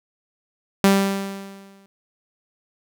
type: tone with exponential decay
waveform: sawtooth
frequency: 196.2 Hz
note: G3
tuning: 2 cents sharp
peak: -7 dBFS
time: 0.84-1.86 s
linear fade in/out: 0 ms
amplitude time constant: 220 ms
effects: none